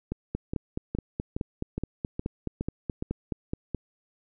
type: two click trains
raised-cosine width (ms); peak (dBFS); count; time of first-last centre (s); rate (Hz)
3; -17 / -16; 8 / 17; 0.12-3.025 / 0.35-3.747; 2.41 / 4.71
effects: none